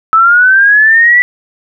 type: linear sweep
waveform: sine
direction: up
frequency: 1296 to 1979 Hz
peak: -3 dBFS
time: 0.13-1.22 s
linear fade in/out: 0 ms
effects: none